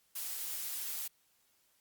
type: noise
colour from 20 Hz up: blue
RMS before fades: -39 dBFS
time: 0.15-1.08 s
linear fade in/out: 10 ms
effects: white hiss -72 dBFS RMS until 1.8 s + Opus 48 kbps